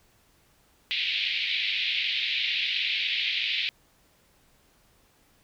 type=band-pass noise; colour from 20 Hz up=pink; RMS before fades=-28 dBFS; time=0.91-3.69 s; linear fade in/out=0 ms; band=2200 to 4000 Hz; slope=48 dB/octave; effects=pink hiss -63 dBFS RMS until 5.43 s